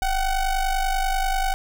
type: ring-modulated tone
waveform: square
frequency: 371.9 Hz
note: F#4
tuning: 9 cents sharp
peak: -18 dBFS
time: 0.02-1.54 s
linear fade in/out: 0 ms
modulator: 397 Hz
effects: none